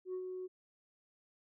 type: tone with ADSR envelope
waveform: sine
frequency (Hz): 369.2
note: F#4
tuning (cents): -4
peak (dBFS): -34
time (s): 0.05-0.48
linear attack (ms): 88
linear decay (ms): 75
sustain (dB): -5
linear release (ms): 26
effects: tanh soft clip ceiling -35 dBFS